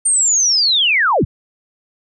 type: linear sweep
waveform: sine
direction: down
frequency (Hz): 8900 to 32.09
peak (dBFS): -11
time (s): 0.05-1.25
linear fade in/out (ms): 10
effects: none